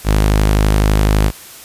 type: tone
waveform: sawtooth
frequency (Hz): 51.91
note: G#1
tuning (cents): 0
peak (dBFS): -6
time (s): 0.04-1.32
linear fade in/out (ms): 50
effects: white hiss -36 dBFS RMS until 1.64 s + resampled to 32000 Hz